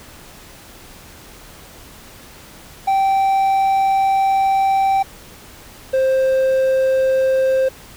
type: tone pair in turn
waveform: triangle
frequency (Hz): 778 / 526.7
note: G5 / C5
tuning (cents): -13 / +11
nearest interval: perfect fifth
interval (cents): 676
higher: first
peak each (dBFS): -11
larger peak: neither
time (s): 2.87-5.03 / 5.93-7.69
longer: first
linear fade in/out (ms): 10
effects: pink hiss -41 dBFS RMS until 7.96 s